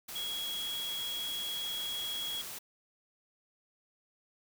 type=tone in noise; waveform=sine; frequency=3322 Hz; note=G#7; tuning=in tune; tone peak=-35 dBFS; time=0.15-2.42 s; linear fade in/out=10 ms; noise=white; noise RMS=-43 dBFS; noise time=0.08-2.59 s; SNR=+5 dB; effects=none